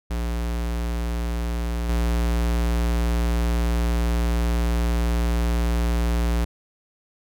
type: tone with level steps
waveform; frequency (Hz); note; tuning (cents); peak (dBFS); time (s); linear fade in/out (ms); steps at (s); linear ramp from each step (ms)
square; 58.5; A#1; +7; -24 / -20; 0.1-6.45; 10; 1.89; 2
effects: none